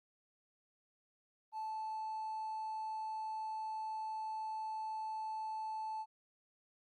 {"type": "tone with hard clipping", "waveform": "triangle", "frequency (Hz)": 874, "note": "A5", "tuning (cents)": -12, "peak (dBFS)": -39, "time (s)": [1.52, 6.06], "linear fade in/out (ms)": 50, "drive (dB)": 4, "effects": ["Opus 32 kbps"]}